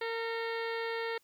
harmonic tone with a mistuned harmonic, 458.1 Hz, A#4, 30 cents flat, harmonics 1 / 2 / 3 / 4 / 5 / 6 / 7 / 8 / 9 / 10, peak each -35 / -41 / -44 / -41 / -44 / -50 / -51 / -51 / -52 / -54 dBFS, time 0.01-1.18 s, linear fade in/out 5 ms, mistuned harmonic 5, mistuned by -69 cents, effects white hiss -70 dBFS RMS until 1.23 s

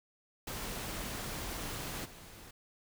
pink noise with level steps, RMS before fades -40 / -52 dBFS, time 0.47-2.51 s, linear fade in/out 5 ms, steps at 2.04 s, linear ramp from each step 20 ms, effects none

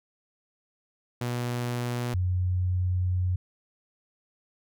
sawtooth / sine tone pair in turn, 121.4 / 90.95 Hz, B2 / F#2, -29 / -29 cents, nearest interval perfect fourth, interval 500 cents, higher first, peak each -24 / -23 dBFS, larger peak second, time 1.21-2.14 / 2.14-3.36 s, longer second, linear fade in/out 5 ms, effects none

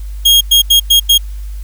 40% pulse tone bursts at uneven times, 3260 Hz, G#7, 33 cents flat, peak -4 dBFS, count 5, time 0.25-0.41 / 0.51-0.62 / 0.7-0.8 / 0.9-1 / 1.09-1.18 s, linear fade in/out 10 ms, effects added 50 Hz sine -21 dBFS peak until 1.63 s + white hiss -45 dBFS RMS until 1.63 s

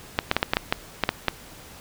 clicks, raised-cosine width 0.3 ms, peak -3 dBFS, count 10, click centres 0.189 / 0.314 / 0.366 / 0.429 / 0.535 / 0.569 / 0.725 / 1.037 / 1.091 / 1.283 s, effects pink hiss -45 dBFS RMS until 1.8 s

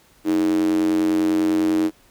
square tone with high-pass filter, 45.02 Hz, F#1, 47 cents flat, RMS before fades -19 dBFS, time 0.24-1.91 s, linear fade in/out 50 ms, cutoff 310 Hz, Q 9.1, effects pink hiss -55 dBFS RMS until 2.1 s

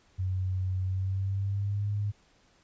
sine tone with pitch glide, 93.2 to 102.82 Hz, F#2 to G#2, +13 to -17 cents, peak -27 dBFS, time 0.18-2.12 s, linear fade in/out 20 ms, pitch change +170 cents, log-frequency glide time 0.83-1.9 s, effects pink hiss -64 dBFS RMS until 2.63 s + resampled to 16000 Hz

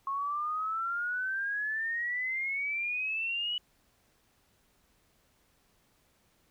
sine exponential sweep, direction up, 1086 to 2960 Hz, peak -30 dBFS, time 0.07-3.58 s, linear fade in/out 2 ms, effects pink hiss -69 dBFS RMS until 6.5 s

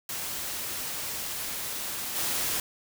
white noise with level steps, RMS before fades -34 / -29 dBFS, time 0.09-2.6 s, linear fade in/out 2 ms, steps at 2.15 s, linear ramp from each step 20 ms, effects none

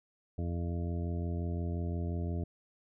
harmonic tone, 85.7 Hz, F2, 32 cents flat, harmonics 1 / 2 / 3 / 4 / 5 / 7 / 8, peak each -33 / -39 / -43 / -45 / -47 / -50 / -51 dBFS, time 0.38-2.44 s, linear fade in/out 5 ms, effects none

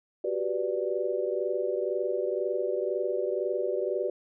sine chord, G major seventh, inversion third, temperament equal, 370 / 392 / 493.9 / 587.3 Hz, F#4 / G4 / B4 / D5, 0 / 0 / 0 / 0 cents, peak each -32 dBFS, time 0.24-4.1 s, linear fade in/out 5 ms, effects none

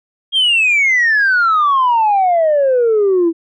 sine exponential sweep, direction down, 3265 to 323.6 Hz, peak -8 dBFS, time 0.32-3.33 s, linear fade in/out 50 ms, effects tanh soft clip ceiling -7 dBFS

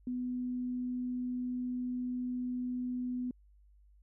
sine tone, 249.2 Hz, B3, 16 cents sharp, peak -33 dBFS, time 0.07-3.31 s, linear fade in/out 2 ms, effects added 50 Hz sine -59 dBFS peak until 4.02 s

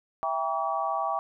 sine chord, E diminished seventh, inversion none, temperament just, 659.3 / 791.1 / 949.3 / 1139.2 Hz, E5 / G5 / Bb5 / Db6, 0 / +16 / +31 / +47 cents, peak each -32 / -30 / -35 / -30 dBFS, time 0.23-1.19 s, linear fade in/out 0 ms, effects none

